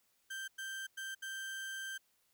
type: tone bursts at uneven times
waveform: 35% pulse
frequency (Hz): 1568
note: G6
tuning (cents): 0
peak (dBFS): -39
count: 4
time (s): 0.3-0.48 / 0.58-0.87 / 0.97-1.15 / 1.22-1.98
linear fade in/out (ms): 10
effects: white hiss -75 dBFS RMS until 2.33 s